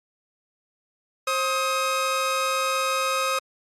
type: tone pair together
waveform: sawtooth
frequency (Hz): 531 / 1263.7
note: C5 / D#6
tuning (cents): +25 / +26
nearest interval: octave + minor third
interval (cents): 1501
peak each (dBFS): -23 / -20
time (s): 1.27-3.39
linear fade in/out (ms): 5
effects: low-pass 11000 Hz 12 dB/octave + Opus 48 kbps